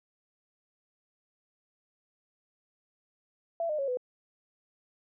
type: tone with pitch steps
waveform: sine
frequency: 671 / 608.2 / 551.4 / 499.8 Hz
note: E5 / D#5 / C#5 / B4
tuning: +31 / -40 / -9 / +21 cents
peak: -28 dBFS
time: 3.6-3.972 s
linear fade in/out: 2 ms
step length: 93 ms
effects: none